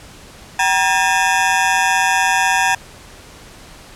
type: ring-modulated tone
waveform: 20% pulse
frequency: 856 Hz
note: A5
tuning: 48 cents flat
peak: -5 dBFS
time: 0.59-2.75 s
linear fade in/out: 5 ms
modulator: 88 Hz
effects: pink hiss -40 dBFS RMS until 3.95 s + low-pass 10000 Hz 12 dB/octave